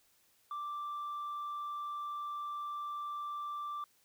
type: tone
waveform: sine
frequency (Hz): 1174.7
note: D6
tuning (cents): 0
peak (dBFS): -35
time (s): 0.51-3.84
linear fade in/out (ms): 2
effects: tanh soft clip ceiling -36 dBFS + white hiss -70 dBFS RMS until 4.04 s